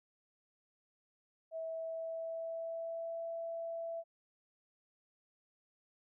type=tone with pitch glide; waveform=sine; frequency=650 to 665.6 Hz; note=E5 to E5; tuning=-24 to +17 cents; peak=-38 dBFS; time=1.51-4.04 s; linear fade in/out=50 ms; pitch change=+41 cents; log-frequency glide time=1.62-3.23 s; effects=none